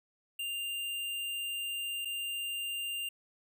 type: tone with dropouts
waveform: square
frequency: 2794 Hz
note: F7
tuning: in tune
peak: -35 dBFS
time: 0.39-3.09 s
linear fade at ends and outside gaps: 5 ms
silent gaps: 2.049-2.054 s
effects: none